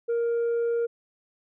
sine tone, 467.9 Hz, A#4, 6 cents sharp, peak -20 dBFS, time 0.08-0.87 s, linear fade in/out 20 ms, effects tanh soft clip ceiling -22 dBFS

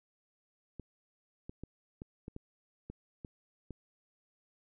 clicks, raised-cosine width 3 ms, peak -30 dBFS, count 9, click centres 0.797 / 1.495 / 1.636 / 2.019 / 2.281 / 2.364 / 2.9 / 3.248 / 3.707 s, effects none

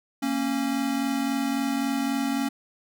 square tone pair together, 230.8 / 274.5 Hz, A#3 / C#4, -17 / -17 cents, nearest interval minor third, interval 300 cents, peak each -30 / -26 dBFS, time 0.22-2.49 s, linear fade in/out 10 ms, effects none

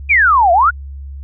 sine exponential two-way sweep, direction down then up, 2489 to 659.3 to 1521 Hz, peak -7 dBFS, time 0.09-0.71 s, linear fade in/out 20 ms, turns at 0.52 s, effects added 69 Hz sine -26 dBFS peak until 1.23 s

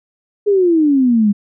sine exponential sweep, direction down, 420.8 to 199 Hz, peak -9 dBFS, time 0.46-1.33 s, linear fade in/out 20 ms, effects none

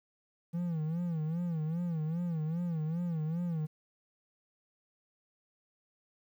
triangle tone with vibrato, 164.81 Hz, E3, in tune, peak -29 dBFS, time 0.53-3.67 s, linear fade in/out 20 ms, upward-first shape sine, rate 2.5 Hz, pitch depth 120 cents each way, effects 11-bit

